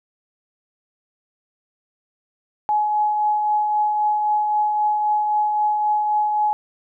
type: tone with tremolo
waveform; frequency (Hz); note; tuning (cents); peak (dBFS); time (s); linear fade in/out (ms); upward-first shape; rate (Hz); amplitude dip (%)
sine; 844; G#5; +28; -15; 2.69-6.53; 0; triangle; 3.8; 35
effects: none